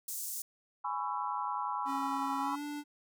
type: high-pass noise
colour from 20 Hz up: pink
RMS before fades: -39 dBFS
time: 0.08-0.42 s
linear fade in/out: 2 ms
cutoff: 6600 Hz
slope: 24 dB/octave
type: chord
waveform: sine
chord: C# minor seventh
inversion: second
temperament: just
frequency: 831.5 / 997.9 / 1108.7 / 1330.5 Hz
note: G#5 / B5 / C#6 / E6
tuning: +2 / +18 / 0 / +16 cents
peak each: -38 / -36 / -39 / -41 dBFS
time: 0.84-2.56 s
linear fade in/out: 10 ms
type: tone with pitch glide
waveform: square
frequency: 273.5 to 293.1 Hz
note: C#4 to D4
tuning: -23 to -3 cents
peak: -38 dBFS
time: 1.85-2.84 s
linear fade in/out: 50 ms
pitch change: +120 cents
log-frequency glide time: 2.4-2.63 s
effects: none